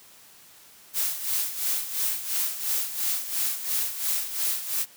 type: noise with tremolo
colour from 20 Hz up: blue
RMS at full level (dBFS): -25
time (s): 0.93-4.86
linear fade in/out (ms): 50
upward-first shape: sine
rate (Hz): 2.9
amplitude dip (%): 70
effects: white hiss -52 dBFS RMS until 4.96 s + high-pass 60 Hz 12 dB/octave